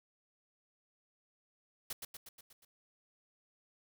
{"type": "noise with echo", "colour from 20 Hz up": "white", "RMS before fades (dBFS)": -40, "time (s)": [1.9, 1.93], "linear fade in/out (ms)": 5, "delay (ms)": 120, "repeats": 6, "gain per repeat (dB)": -4, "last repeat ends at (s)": 2.65, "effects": []}